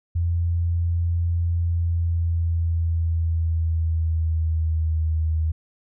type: tone with pitch glide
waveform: sine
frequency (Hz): 85.2 to 79.49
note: F2 to D#2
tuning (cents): -42 to +38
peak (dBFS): -19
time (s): 0.15-5.52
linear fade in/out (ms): 10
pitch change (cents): -120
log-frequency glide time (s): 1.6-5.02
effects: none